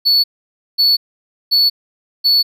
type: tone bursts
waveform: triangle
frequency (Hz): 4435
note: C#8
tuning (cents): 0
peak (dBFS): -8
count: 4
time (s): 0.05-2.43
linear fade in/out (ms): 20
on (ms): 190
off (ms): 540
effects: none